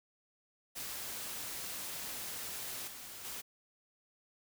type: noise with level steps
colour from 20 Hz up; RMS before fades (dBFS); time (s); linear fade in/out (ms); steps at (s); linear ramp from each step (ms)
white; -42 / -48 / -43; 0.75-3.42; 20; 2.87 / 3.24; 10
effects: none